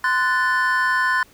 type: chord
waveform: triangle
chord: F# diminished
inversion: second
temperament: equal with one note detuned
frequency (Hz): 1032.1 / 1480 / 1760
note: C6 / F#6 / A6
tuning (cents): -24 / 0 / 0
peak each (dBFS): -19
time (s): 0.04-1.23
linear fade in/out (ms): 2
effects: tanh soft clip ceiling -7 dBFS + pink hiss -52 dBFS RMS until 1.33 s